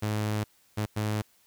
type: tone bursts at uneven times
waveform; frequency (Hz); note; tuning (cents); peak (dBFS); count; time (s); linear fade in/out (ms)
sawtooth; 106.4; G#2; +42; -23; 3; 0.02-0.44 / 0.77-0.86 / 0.96-1.22; 10
effects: white hiss -64 dBFS RMS until 1.46 s